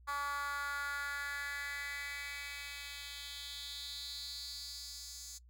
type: tone with high-pass filter sweep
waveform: 10% pulse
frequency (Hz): 284.8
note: C#4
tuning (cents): +47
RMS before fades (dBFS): -42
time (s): 0.07-5.39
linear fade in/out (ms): 20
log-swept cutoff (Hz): 1100 to 6000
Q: 3.9
effects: noise-tail reverb RT60 0.1 s tail -22 dB re dry + added 60 Hz sine -57 dBFS peak until 5.49 s